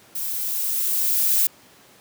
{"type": "noise with level ramp", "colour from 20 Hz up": "violet", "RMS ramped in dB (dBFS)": [-28, -18], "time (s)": [0.15, 1.47], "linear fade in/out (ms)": 5, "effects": ["pink hiss -51 dBFS RMS until 2 s", "high-pass 150 Hz 12 dB/octave"]}